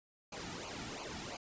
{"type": "noise with flanger", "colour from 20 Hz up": "pink", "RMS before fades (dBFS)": -44, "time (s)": [0.32, 1.37], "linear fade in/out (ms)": 5, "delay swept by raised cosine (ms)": [0.54, 1.94], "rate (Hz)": 2.9, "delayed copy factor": -0.8, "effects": ["resampled to 16000 Hz"]}